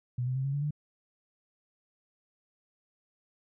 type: tone with pitch steps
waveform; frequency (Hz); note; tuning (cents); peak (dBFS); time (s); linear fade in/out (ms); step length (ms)
sine; 123.4 / 128.05 / 132.87 / 137.87 / 143.07 / 148.45; B2 / C3 / C3 / C#3 / D3 / D3; -1 / -37 / +27 / -9 / -45 / +19; -28; 0.18-0.708; 5; 88
effects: none